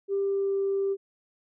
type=tone with pitch glide; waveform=sine; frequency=395.6 to 392.9 Hz; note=G4 to G4; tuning=+16 to +4 cents; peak=-23 dBFS; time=0.08-0.97 s; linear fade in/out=50 ms; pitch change=-12 cents; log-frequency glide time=0.19-0.57 s; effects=tanh soft clip ceiling -19 dBFS